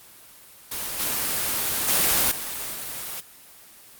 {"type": "noise with level steps", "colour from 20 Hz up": "white", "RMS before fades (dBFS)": [-30, -25, -20, -31, -33], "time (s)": [0.71, 3.21], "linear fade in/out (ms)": 10, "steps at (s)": [0.99, 1.88, 2.31, 2.73], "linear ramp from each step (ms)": 5, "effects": ["white hiss -48 dBFS RMS until 3.99 s", "Opus 24 kbps"]}